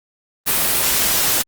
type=noise; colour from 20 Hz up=white; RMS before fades=-17 dBFS; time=0.46-1.43 s; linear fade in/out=20 ms; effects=Opus 32 kbps